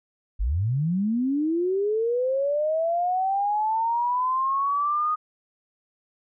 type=linear sweep; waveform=sine; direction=up; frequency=42 to 1244.5 Hz; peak=-21 dBFS; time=0.39-5.16 s; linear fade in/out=20 ms; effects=none